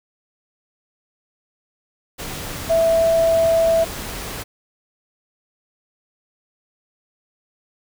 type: tone in noise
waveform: sine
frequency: 659.3 Hz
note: E5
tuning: in tune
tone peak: -13 dBFS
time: 2.69-3.85 s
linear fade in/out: 20 ms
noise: pink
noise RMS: -30 dBFS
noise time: 2.18-4.44 s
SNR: +14 dB
effects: none